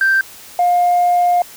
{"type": "tone pair in turn", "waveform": "sine", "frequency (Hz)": [1568, 708.2], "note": ["G6", "F5"], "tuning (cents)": [0, 24], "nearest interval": "octave + major second", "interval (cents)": 1376, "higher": "first", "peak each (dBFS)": -9, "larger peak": "neither", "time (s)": [[0.01, 0.21], [0.59, 1.42]], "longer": "second", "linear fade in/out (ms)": 2, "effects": ["tanh soft clip ceiling -7 dBFS", "white hiss -38 dBFS RMS until 1.56 s"]}